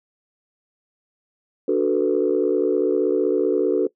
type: chord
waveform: sine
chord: B minor seventh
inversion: first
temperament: equal with one note detuned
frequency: 293.7 / 370 / 440 / 495.3 Hz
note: D4 / F#4 / A4 / B4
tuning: 0 / 0 / 0 / +5 cents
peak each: -23 / -20 / -20 / -24 dBFS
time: 1.68-3.87 s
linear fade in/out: 5 ms
effects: noise-tail reverb RT60 0.1 s tail -20 dB re dry + tanh soft clip ceiling -8 dBFS